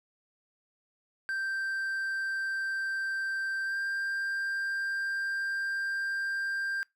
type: tone with pitch glide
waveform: triangle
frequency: 1568 to 1587.1 Hz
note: G6 to G6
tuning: 0 to +21 cents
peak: -28 dBFS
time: 1.29-6.83 s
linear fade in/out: 0 ms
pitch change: +21 cents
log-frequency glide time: 3.65-3.77 s
effects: noise-tail reverb RT60 0.2 s tail -25 dB re dry